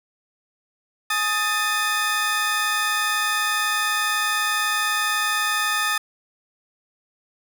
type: tone cluster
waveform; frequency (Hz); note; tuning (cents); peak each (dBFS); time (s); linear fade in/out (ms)
30% pulse; 842 / 1250 / 1784 / 4960; G#5 / D#6 / A6 / D#8; +24 / +8 / +23 / -6; -29 / -21 / -21 / -30; 1.1-5.98; 5
effects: none